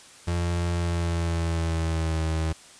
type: tone with pitch glide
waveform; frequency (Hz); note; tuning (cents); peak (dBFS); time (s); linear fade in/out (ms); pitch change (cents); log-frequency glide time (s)
35% pulse; 86.3 to 80.06; F2 to D#2; -20 to +50; -22; 0.27-2.53; 10; -130; 0.73-2.22
effects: white hiss -49 dBFS RMS until 2.79 s + resampled to 22050 Hz